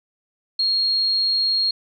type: tone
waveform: sine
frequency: 4266 Hz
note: C8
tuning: 33 cents sharp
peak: -17 dBFS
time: 0.59-1.71 s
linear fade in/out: 5 ms
effects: none